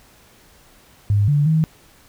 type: tone with pitch steps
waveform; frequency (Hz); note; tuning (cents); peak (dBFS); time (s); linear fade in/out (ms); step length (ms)
sine; 102.1 / 145.7 / 158.4; G#2 / D3 / D#3; -29 / -13 / +31; -13; 1.1-1.64; 0; 180
effects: pink hiss -51 dBFS RMS until 2.08 s